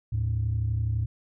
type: tone pair together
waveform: sine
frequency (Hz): 77.1 / 109.04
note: D#2 / A2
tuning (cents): -15 / -15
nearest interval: tritone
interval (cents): 600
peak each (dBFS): -28 / -24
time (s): 0.12-1.06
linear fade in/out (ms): 10
effects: tanh soft clip ceiling -19 dBFS